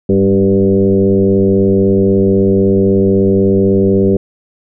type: tone with frequency modulation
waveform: sine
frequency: 293.7 Hz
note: D4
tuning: in tune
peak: -7 dBFS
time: 0.09-4.17 s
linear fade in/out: 5 ms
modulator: 96.2 Hz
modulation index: 1.9
effects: none